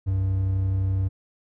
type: tone pair together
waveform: triangle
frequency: 64 / 95.74 Hz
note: C2 / G2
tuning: -38 / -40 cents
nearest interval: perfect fifth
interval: 698 cents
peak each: -30 / -19 dBFS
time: 0.06-1.09 s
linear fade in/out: 20 ms
effects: none